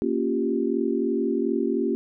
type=chord; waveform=sine; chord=G half-diminished seventh; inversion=first; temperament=equal; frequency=233.1 / 277.2 / 349.2 / 392 Hz; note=Bb3 / Db4 / F4 / G4; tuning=0 / 0 / 0 / 0 cents; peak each=-27 dBFS; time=0.02-1.95 s; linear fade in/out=0 ms; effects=none